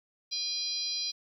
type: harmonic tone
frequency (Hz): 811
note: G#5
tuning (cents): -41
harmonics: 3 / 4 / 5 / 6 / 7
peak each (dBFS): -46 / -44 / -34 / -34 / -40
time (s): 0.31-1.12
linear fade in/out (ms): 20
effects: 11-bit